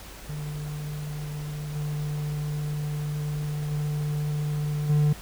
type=tone with level steps; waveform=triangle; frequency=148.8 Hz; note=D3; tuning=23 cents sharp; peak=-29 / -25 / -23 / -16 dBFS; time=0.29-5.13 s; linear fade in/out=5 ms; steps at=1.75 / 3.71 / 4.89 s; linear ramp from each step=10 ms; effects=added 50 Hz sine -44 dBFS peak until 5.21 s + pink hiss -44 dBFS RMS until 5.21 s